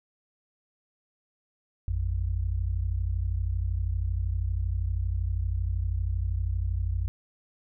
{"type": "tone pair together", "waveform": "sine", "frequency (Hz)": [55.63, 88.3], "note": ["A1", "F2"], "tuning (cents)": [20, 20], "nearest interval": "minor sixth", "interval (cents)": 800, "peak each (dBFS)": -28, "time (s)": [1.88, 7.08], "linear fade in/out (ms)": 0, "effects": []}